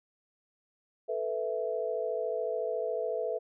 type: chord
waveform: sine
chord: A suspended second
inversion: none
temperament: equal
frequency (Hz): 440 / 493.9 / 659.3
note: A4 / B4 / E5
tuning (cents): 0 / 0 / 0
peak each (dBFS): -34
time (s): 1.08-3.39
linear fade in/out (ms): 20
effects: none